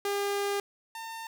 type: tone pair in turn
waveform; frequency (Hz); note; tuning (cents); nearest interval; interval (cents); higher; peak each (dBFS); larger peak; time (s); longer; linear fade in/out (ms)
sawtooth; 403 / 904.7; G4 / A5; +48 / +48; octave + major second; 1400; second; -24 / -34; first; 0.05-0.6 / 0.95-1.27; first; 2
effects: none